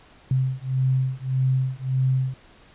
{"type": "beating tone pair", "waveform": "sine", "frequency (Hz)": [130, 131.7], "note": ["C3", "C3"], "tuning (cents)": [-11, 12], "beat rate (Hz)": 1.7, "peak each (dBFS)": -23, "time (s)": [0.31, 2.34], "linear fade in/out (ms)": 2, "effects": ["pink hiss -52 dBFS RMS until 2.74 s", "resampled to 8000 Hz"]}